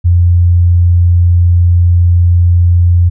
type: tone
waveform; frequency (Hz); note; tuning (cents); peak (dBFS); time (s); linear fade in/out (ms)
sine; 87.31; F2; 0; -4; 0.04-3.1; 20
effects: none